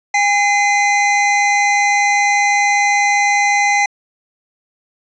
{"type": "tone pair together", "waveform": "square", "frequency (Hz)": [814.3, 2052], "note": ["G#5", "C7"], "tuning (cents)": [-34, -34], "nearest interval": "octave + major third", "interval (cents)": 1600, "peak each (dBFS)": -15, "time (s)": [0.14, 3.86], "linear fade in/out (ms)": 5, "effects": ["resampled to 16000 Hz", "7-bit"]}